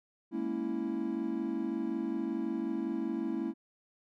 triangle chord, A# half-diminished seventh, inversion third, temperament equal, 207.7 / 233.1 / 277.2 / 329.6 Hz, G#3 / A#3 / C#4 / E4, 0 / 0 / 0 / 0 cents, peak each -38 / -35 / -36 / -33 dBFS, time 0.31-3.54 s, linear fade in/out 50 ms, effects none

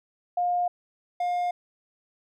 sine / triangle tone pair in turn, 710 / 710 Hz, F5 / F5, +28 / +28 cents, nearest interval unison, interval 0 cents, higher neither, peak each -22 dBFS, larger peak neither, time 0.37-0.68 / 1.2-1.51 s, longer neither, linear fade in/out 5 ms, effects none

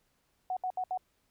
sine tone bursts, 740 Hz, F#5, in tune, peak -30 dBFS, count 4, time 0.5-0.975 s, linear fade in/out 2 ms, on 67 ms, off 69 ms, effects pink hiss -74 dBFS RMS until 1.3 s

